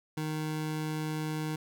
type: tone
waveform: 25% pulse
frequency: 155 Hz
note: D#3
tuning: 6 cents flat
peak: -28 dBFS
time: 0.17-1.56 s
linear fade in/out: 5 ms
effects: none